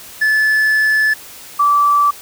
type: tone pair in turn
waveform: triangle / sine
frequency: 1734 / 1159.9 Hz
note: A6 / D6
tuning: -26 / -22 cents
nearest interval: perfect fifth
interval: 696 cents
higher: first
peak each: -9 / -9 dBFS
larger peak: neither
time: 0.21-1.14 / 1.59-2.11 s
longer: first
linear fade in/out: 10 ms
effects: white hiss -36 dBFS RMS until 2.21 s